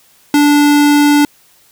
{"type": "tone", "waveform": "square", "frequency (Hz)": 291.7, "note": "D4", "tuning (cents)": -12, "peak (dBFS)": -7, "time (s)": [0.34, 1.25], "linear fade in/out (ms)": 2, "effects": ["white hiss -49 dBFS RMS until 1.71 s"]}